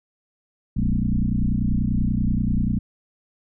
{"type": "tone with frequency modulation", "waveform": "sine", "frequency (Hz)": 119.4, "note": "A#2", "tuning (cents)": 42, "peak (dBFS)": -18, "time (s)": [0.76, 2.79], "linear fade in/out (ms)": 10, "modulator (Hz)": 30.3, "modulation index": 4, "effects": []}